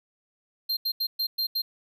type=tone bursts at uneven times; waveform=square; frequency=4181 Hz; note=C8; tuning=2 cents flat; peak=-25 dBFS; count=6; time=0.69-0.77 / 0.85-0.92 / 1-1.07 / 1.19-1.27 / 1.38-1.47 / 1.55-1.62 s; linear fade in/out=10 ms; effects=none